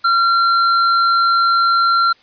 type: tone with hard clipping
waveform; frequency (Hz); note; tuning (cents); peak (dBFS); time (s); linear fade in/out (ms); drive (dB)
triangle; 1370; F6; -34; -13; 0.04-2.13; 10; 17
effects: white hiss -51 dBFS RMS until 2.22 s + resampled to 11025 Hz